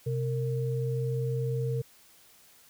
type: tone pair together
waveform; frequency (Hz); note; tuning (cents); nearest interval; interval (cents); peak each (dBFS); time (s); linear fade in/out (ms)
sine; 129.11 / 460.1; C3 / A#4; -23 / -23; octave + minor seventh; 2200; -28 / -33; 0.06-1.82; 10
effects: white hiss -58 dBFS RMS until 2.69 s